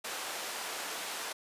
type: band-pass noise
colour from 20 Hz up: pink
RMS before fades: -39 dBFS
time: 0.04-1.33 s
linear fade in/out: 10 ms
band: 610 to 13000 Hz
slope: 12 dB/octave
effects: resampled to 32000 Hz